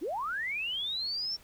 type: linear sweep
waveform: sine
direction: up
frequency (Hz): 261.6 to 5510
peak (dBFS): -31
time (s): 0.01-1.37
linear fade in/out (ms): 20
effects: pink hiss -58 dBFS RMS until 1.43 s